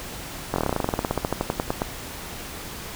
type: slowing click train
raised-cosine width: 1 ms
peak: -8 dBFS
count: 24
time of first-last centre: 0.54-1.819 s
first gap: 21 ms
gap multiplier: 1.08
effects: pink hiss -36 dBFS RMS until 2.95 s